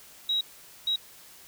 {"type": "tone bursts at uneven times", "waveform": "triangle", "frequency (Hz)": 3835, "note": "A#7", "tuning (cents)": 48, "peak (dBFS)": -20, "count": 2, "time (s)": [[0.29, 0.41], [0.87, 0.96]], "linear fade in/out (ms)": 5, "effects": ["tanh soft clip ceiling -22 dBFS", "white hiss -51 dBFS RMS until 1.47 s"]}